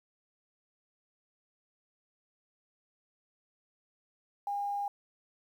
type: tone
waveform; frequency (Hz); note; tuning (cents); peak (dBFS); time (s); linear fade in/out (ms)
sine; 810; G#5; -43; -31; 4.47-4.88; 2
effects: 10-bit